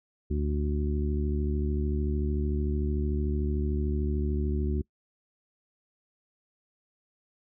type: harmonic tone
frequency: 73.42 Hz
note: D2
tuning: in tune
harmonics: 1 / 2 / 3 / 4 / 5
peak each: -27 / -36 / -34 / -38 / -35 dBFS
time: 0.3-4.82 s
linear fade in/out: 10 ms
effects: noise-tail reverb RT60 0.1 s tail -24 dB re dry